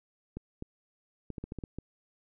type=clicks; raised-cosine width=3 ms; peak=-25 dBFS; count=9; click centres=0.37 / 0.624 / 1.303 / 1.382 / 1.44 / 1.521 / 1.587 / 1.638 / 1.786 s; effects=none